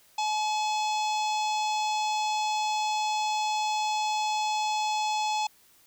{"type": "harmonic tone", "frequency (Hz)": 854, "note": "G#5", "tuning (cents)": 48, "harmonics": [1, 3, 4, 5, 6, 7, 8, 9], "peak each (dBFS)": [-26, -36, -38, -40, -42, -43, -44, -45], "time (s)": [0.18, 5.47], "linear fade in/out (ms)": 5, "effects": ["white hiss -60 dBFS RMS until 5.86 s"]}